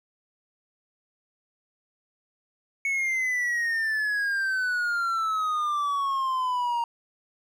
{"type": "exponential sweep", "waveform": "triangle", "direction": "down", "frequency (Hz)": [2217, 932.3], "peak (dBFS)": -22, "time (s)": [2.85, 6.84], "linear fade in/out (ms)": 2, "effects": []}